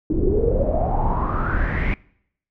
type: noise with low-pass filter sweep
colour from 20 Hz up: brown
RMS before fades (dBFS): -20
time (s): 0.1-1.94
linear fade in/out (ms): 2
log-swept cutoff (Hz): 320 to 2300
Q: 8.8
effects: noise-tail reverb RT60 0.7 s tail -24 dB re dry